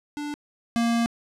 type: tone pair in turn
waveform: square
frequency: 293.7 / 233.1 Hz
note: D4 / A#3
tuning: 0 / 0 cents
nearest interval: major third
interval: 400 cents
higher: first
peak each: -30 / -21 dBFS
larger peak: second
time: 0.17-0.34 / 0.76-1.06 s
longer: second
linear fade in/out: 0 ms
effects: low-pass 9000 Hz 12 dB/octave